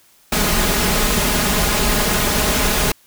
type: noise with comb filter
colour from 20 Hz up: pink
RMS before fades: -17 dBFS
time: 0.32-2.92 s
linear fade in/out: 5 ms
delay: 4.8 ms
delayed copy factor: +0.55
effects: white hiss -53 dBFS RMS until 3.06 s